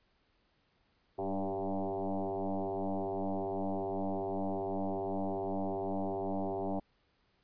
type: tone with frequency modulation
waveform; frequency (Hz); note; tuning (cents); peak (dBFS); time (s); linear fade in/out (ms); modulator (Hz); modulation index
sine; 196.1; G3; +1; -32; 1.18-6.8; 10; 97.4; 6.4
effects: pink hiss -73 dBFS RMS until 7.43 s + resampled to 11025 Hz